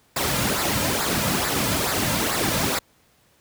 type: noise with flanger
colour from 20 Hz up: pink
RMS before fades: -23 dBFS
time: 0.16-2.79 s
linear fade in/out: 5 ms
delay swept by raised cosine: 0.32 to 2.72 ms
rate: 2.3 Hz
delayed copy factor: -0.6
effects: pink hiss -60 dBFS RMS until 3.4 s + high-pass 60 Hz 12 dB/octave